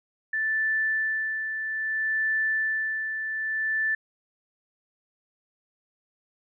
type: tone with tremolo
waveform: sine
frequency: 1760 Hz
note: A6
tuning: in tune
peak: -22 dBFS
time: 0.33-3.95 s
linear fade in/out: 5 ms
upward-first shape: sine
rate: 0.61 Hz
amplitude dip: 50%
effects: none